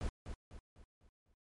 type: noise with echo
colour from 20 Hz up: brown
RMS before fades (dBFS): -37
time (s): 0.01-0.09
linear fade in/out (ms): 0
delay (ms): 250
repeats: 5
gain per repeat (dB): -7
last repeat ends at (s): 1.34
effects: MP3 48 kbps